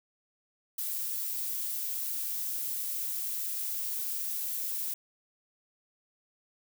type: noise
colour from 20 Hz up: violet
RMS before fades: -34 dBFS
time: 0.78-4.94 s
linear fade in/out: 5 ms
effects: none